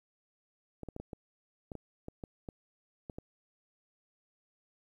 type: clicks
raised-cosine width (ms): 2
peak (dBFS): -28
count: 12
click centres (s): 0.833 / 0.887 / 0.964 / 1 / 1.132 / 1.718 / 1.753 / 2.084 / 2.238 / 2.488 / 3.098 / 3.185
effects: 11-bit